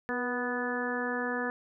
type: harmonic tone with a mistuned harmonic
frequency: 246.9 Hz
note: B3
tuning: in tune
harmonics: 1 / 2 / 3 / 4 / 5 / 6 / 7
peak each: -35 / -35 / -40 / -40 / -41 / -40 / -35 dBFS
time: 0.09-1.5 s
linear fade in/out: 0 ms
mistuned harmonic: 2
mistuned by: -28 cents
effects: none